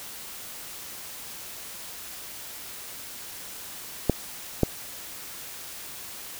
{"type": "clicks", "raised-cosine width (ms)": 2, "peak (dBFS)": -5, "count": 2, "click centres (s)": [4.097, 4.633], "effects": ["white hiss -40 dBFS RMS until 6.39 s"]}